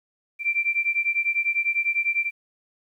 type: beating tone pair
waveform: sine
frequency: 2349 / 2359 Hz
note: D7 / D7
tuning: 0 / +7 cents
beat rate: 10 Hz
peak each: -24 dBFS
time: 0.39-2.31 s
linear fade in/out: 50 ms
effects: 10-bit